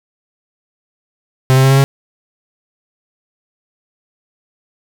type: tone with pitch steps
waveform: 45% pulse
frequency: 130.81 / 132.41 / 134.02 / 135.66 / 137.31 Hz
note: C3 / C3 / C3 / C#3 / C#3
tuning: 0 / +21 / +42 / -37 / -16 cents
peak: -7 dBFS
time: 1.5-1.84 s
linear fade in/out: 0 ms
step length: 68 ms
effects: none